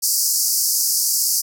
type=band-pass noise; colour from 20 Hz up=pink; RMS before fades=-19 dBFS; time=0.02-1.42 s; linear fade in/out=20 ms; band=4700 to 16000 Hz; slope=96 dB/octave; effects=none